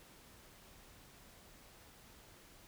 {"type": "silence", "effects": ["pink hiss -60 dBFS RMS until 2.67 s"]}